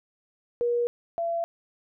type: tone pair in turn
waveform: sine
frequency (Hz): 478 / 676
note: A#4 / E5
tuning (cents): +43 / +43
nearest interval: tritone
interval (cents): 600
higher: second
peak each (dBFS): -22 / -25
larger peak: first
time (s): 0.61-0.87 / 1.18-1.44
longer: neither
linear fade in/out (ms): 0
effects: none